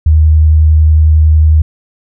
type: tone with vibrato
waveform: sine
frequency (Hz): 77.78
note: D#2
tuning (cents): 0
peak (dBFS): -3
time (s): 0.06-1.62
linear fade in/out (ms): 5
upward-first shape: sine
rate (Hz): 11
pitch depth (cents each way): 12
effects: none